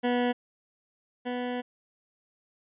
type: tone pair in turn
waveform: 20% pulse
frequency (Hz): 244.7 / 246.8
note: B3 / B3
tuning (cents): -16 / -1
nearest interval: unison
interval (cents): 15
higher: second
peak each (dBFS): -19 / -25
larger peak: first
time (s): 0.03-0.33 / 1.25-1.62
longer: second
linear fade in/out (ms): 20
effects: resampled to 8000 Hz